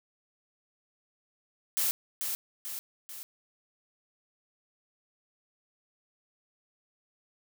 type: noise with echo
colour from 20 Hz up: blue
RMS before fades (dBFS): -28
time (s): 1.77-1.91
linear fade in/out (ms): 0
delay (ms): 440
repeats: 3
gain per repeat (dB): -5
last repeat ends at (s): 3.23
effects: none